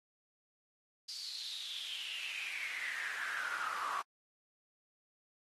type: noise with high-pass filter sweep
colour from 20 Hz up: brown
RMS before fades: -41 dBFS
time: 1.08-4.02 s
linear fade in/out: 10 ms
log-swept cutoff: 4800 to 1100 Hz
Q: 8.2
effects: AAC 32 kbps